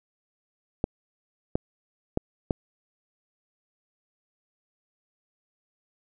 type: clicks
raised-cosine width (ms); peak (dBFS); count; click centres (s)
2; -10; 4; 0.841 / 1.555 / 2.174 / 2.508
effects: none